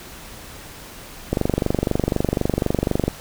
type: click train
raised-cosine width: 2 ms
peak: -5 dBFS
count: 43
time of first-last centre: 1.33-3.08 s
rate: 24 Hz
effects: pink hiss -39 dBFS RMS until 3.2 s